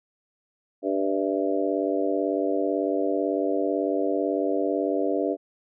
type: harmonic tone with a mistuned harmonic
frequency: 98 Hz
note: G2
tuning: in tune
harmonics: 3 / 4 / 5 / 6 / 7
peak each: -27 / -28 / -29 / -30 / -30 dBFS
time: 0.82-5.37 s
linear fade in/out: 50 ms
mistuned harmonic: 7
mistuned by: -51 cents
effects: none